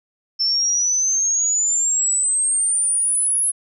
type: exponential sweep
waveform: sine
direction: up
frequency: 5330 to 10740 Hz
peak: -16 dBFS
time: 0.39-3.52 s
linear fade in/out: 20 ms
effects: none